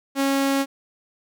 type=tone; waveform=sawtooth; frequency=274.2 Hz; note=C#4; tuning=19 cents flat; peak=-15 dBFS; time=0.15-0.66 s; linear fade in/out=50 ms; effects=none